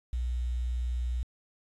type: tone with quantisation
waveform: sine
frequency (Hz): 60.9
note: B1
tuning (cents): -24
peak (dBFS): -28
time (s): 0.13-1.23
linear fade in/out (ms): 0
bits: 9
effects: resampled to 24000 Hz